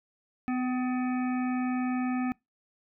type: harmonic tone with a mistuned harmonic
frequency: 251.9 Hz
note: B3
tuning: 34 cents sharp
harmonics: 1 / 3 / 5 / 7 / 9 / 10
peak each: -27 / -37 / -41 / -44 / -46 / -47 dBFS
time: 0.48-2.32 s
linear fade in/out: 0 ms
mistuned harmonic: 3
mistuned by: +16 cents
effects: noise-tail reverb RT60 0.2 s tail -25 dB re dry